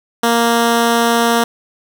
10% pulse tone, 233.2 Hz, A#3, 1 cent sharp, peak -3 dBFS, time 0.23-1.44 s, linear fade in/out 5 ms, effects none

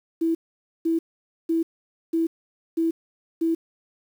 sine tone bursts, 328.8 Hz, E4, 4 cents flat, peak -19 dBFS, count 6, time 0.21-3.55 s, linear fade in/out 10 ms, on 140 ms, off 500 ms, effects 8-bit

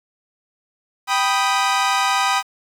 sawtooth chord, G augmented, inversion none, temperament equal, 784 / 987.8 / 1244.5 Hz, G5 / B5 / D#6, 0 / 0 / 0 cents, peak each -17 dBFS, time 1.07-2.43 s, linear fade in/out 50 ms, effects low-pass 8000 Hz 12 dB/octave + 7-bit

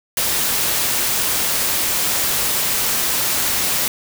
white noise, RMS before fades -19 dBFS, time 0.17-3.88 s, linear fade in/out 2 ms, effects none

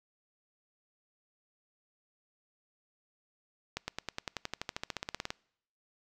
accelerating click train, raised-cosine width 0.2 ms, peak -17 dBFS, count 21, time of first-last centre 3.77-5.304 s, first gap 110 ms, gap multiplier 0.96, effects noise-tail reverb RT60 0.7 s tail -25 dB re dry

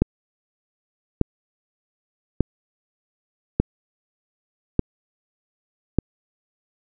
click train, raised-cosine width 3 ms, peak -3 dBFS, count 6, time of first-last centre 0.02-5.987 s, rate 0.838 Hz, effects none

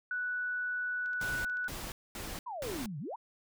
sine tone, 1480 Hz, F#6, in tune, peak -32 dBFS, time 0.11-1.68 s, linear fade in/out 2 ms
click train, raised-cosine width 0.2 ms, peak -39 dBFS, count 11, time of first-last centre 1.06-1.79 s, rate 13.7 Hz
pink noise bursts, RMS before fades -41 dBFS, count 4, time 1.21-2.86 s, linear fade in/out 2 ms, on 240 ms, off 230 ms
sine exponential two-way sweep, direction down then up, 1046.5 to 133.3 to 1046.5 Hz, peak -37 dBFS, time 2.46-3.16 s, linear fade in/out 10 ms, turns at 2.99 s
effects none

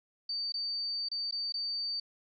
sine tone with dropouts, 4600 Hz, D8, 37 cents flat, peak -32 dBFS, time 0.29-2 s, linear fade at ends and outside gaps 5 ms, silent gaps 0.522-0.54 / 1.087-1.114 / 1.311-1.323 / 1.523-1.54 s, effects none

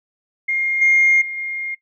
sine tone with level steps, 2127 Hz, C7, 28 cents sharp, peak -17 / -10 / -25 / -23 dBFS, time 0.48-1.75 s, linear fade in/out 10 ms, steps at 0.81 / 1.21 / 1.37 s, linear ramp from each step 10 ms, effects noise-tail reverb RT60 0.1 s tail -18 dB re dry + tanh soft clip ceiling -6 dBFS

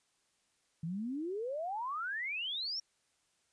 sine exponential sweep, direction up, 155.56 to 5650 Hz, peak -35 dBFS, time 0.83-2.8 s, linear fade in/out 5 ms, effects white hiss -75 dBFS RMS until 3.52 s + resampled to 22050 Hz

